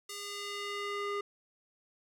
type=tone with band-pass filter sweep; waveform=square; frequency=406.6 Hz; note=G#4; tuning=37 cents flat; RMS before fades=-38 dBFS; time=0.09-1.21 s; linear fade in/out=5 ms; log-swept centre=7000 to 1100 Hz; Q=0.76; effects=none